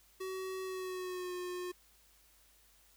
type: tone with pitch glide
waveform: square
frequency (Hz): 377.2 to 359.5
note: F#4 to F#4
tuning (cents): +33 to -50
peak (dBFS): -39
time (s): 0.2-1.72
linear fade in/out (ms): 10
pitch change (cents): -83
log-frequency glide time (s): 0.64-1.35
effects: added 50 Hz sine -70 dBFS peak until 2.96 s + white hiss -66 dBFS RMS until 2.96 s